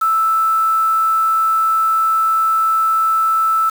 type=tone with quantisation; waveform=sine; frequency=1318.5 Hz; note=E6; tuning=in tune; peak=-12 dBFS; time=0.01-3.7 s; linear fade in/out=10 ms; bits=5; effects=none